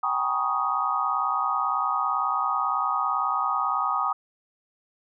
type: tone cluster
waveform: sine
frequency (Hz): 771 / 829 / 952 / 1114 / 1244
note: G5 / G#5 / A#5 / C#6 / D#6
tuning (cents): -29 / -3 / +36 / +8 / -1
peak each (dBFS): -31 / -33 / -31 / -30 / -25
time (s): 0.03-4.13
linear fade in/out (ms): 5
effects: none